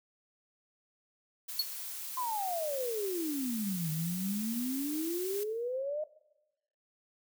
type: noise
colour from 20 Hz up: blue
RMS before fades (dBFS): -41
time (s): 1.48-5.44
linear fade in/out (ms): 10
type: tone with exponential decay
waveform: square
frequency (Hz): 4361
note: C#8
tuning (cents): -29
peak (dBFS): -24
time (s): 1.59-1.68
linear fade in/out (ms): 5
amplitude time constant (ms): 18
type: exponential two-way sweep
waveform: sine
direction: down then up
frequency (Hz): 1043 to 154 to 624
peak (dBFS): -32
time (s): 2.17-6.04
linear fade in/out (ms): 5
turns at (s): 3.91
effects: noise-tail reverb RT60 0.9 s tail -18 dB re dry